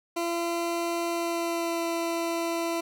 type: tone with pitch glide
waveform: 20% pulse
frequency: 340 to 335.7 Hz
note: F4 to E4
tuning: -46 to +32 cents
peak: -22 dBFS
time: 0.16-2.81 s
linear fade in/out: 10 ms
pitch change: -22 cents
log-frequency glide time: 1.08-1.86 s
effects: none

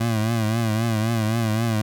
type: tone with vibrato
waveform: 25% pulse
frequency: 112 Hz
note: A2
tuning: 31 cents sharp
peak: -16 dBFS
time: 0-1.82 s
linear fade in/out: 10 ms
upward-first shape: triangle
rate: 3.8 Hz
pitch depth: 94 cents each way
effects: none

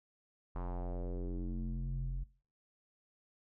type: tone with low-pass filter sweep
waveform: square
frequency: 44.41 Hz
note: F1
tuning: 30 cents sharp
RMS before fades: -38 dBFS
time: 0.55-2.24 s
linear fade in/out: 10 ms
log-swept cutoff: 1100 to 94 Hz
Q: 2.6
effects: noise-tail reverb RT60 0.4 s tail -20 dB re dry

